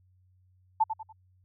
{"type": "tone with echo", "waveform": "sine", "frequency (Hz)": 880, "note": "A5", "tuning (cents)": 0, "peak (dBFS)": -19, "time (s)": [0.8, 0.84], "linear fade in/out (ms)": 10, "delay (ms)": 96, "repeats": 3, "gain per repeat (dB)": -9, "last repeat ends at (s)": 1.128, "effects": ["added 92 Hz sine -61 dBFS peak until 1.44 s"]}